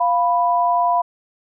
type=tone pair together; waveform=sine; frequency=698.5 / 987.8 Hz; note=F5 / B5; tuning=0 / 0 cents; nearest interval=tritone; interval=600 cents; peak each=-17 dBFS; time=0-1.02 s; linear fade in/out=10 ms; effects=none